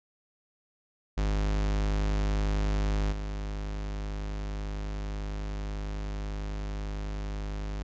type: tone with level steps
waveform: 45% pulse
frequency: 50.9 Hz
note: G#1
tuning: 34 cents flat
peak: -25 / -32 dBFS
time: 1.17-7.83 s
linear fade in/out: 10 ms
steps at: 3.11 s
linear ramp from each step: 20 ms
effects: resampled to 16000 Hz